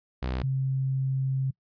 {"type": "tone pair in turn", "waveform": ["sawtooth", "sine"], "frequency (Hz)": [63.6, 133.29], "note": ["C2", "C3"], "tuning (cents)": [-48, 32], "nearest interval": "octave + minor second", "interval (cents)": 1280, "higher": "second", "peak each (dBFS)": -24, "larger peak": "neither", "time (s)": [[0.22, 0.43], [0.43, 1.51]], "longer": "second", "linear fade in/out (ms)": 10, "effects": ["noise-tail reverb RT60 0.1 s tail -24 dB re dry", "resampled to 11025 Hz"]}